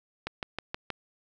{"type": "click train", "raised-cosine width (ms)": 0.3, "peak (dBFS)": -16, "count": 5, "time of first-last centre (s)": [0.27, 0.903], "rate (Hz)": 6.32, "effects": []}